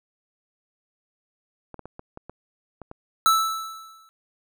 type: clicks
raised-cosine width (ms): 1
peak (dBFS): -24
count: 8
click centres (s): 1.743 / 1.793 / 1.856 / 1.994 / 2.174 / 2.296 / 2.817 / 2.914
type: tone with exponential decay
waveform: square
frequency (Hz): 1316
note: E6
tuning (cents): -3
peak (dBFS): -14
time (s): 3.26-4.09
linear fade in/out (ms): 0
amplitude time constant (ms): 180
effects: none